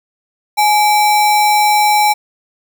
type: tone with sample-and-hold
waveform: sine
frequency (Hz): 840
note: G#5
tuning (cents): +19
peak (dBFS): -8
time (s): 0.57-2.14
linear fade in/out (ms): 20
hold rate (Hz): 3150
effects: none